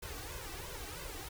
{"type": "noise with flanger", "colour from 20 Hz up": "pink", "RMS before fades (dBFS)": -44, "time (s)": [0.02, 1.29], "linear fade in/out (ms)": 10, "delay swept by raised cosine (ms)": [1.9, 2.64], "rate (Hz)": 3, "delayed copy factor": 0.8, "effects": []}